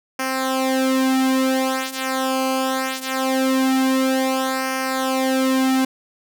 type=tone with flanger; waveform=sawtooth; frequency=262.8 Hz; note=C4; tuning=8 cents sharp; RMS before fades=-20 dBFS; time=0.19-5.85 s; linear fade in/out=5 ms; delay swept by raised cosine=0.26 to 4.36 ms; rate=0.22 Hz; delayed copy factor=-0.8; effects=none